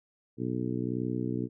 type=harmonic tone; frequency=61.74 Hz; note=B1; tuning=in tune; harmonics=2 / 3 / 4 / 5 / 6 / 7; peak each=-35 / -37 / -34 / -35 / -39 / -40 dBFS; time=0.37-1.49 s; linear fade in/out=50 ms; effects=none